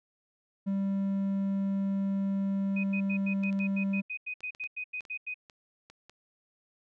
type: tone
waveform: triangle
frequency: 196 Hz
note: G3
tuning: in tune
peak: -25 dBFS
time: 0.66-4.02 s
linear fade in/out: 20 ms
type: tone bursts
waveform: sine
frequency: 2500 Hz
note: D#7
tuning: 8 cents sharp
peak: -33 dBFS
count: 16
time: 2.76-5.343 s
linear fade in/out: 10 ms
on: 78 ms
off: 89 ms
type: clicks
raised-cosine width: 0.2 ms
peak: -33 dBFS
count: 11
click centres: 3.436 / 3.528 / 3.591 / 4.406 / 4.549 / 4.639 / 5.007 / 5.052 / 5.498 / 5.9 / 6.096 s
effects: none